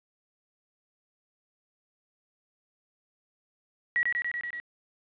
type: tone with echo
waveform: sine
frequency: 1921 Hz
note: B6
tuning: 48 cents flat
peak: -22 dBFS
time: 3.96-4.03 s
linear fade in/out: 0 ms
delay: 95 ms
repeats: 6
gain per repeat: -2 dB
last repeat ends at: 4.6 s
effects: resampled to 8000 Hz + 9-bit